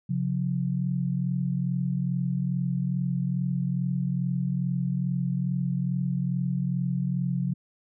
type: tone pair together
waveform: sine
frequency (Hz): 136.2 / 178.57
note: C#3 / F3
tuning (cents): -30 / +39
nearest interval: perfect fourth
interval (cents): 469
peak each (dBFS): -27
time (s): 0.09-7.54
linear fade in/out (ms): 10
effects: none